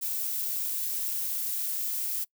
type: noise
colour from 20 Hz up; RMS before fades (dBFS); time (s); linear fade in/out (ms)
violet; -31; 0.01-2.25; 20
effects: noise-tail reverb RT60 0.1 s tail -25 dB re dry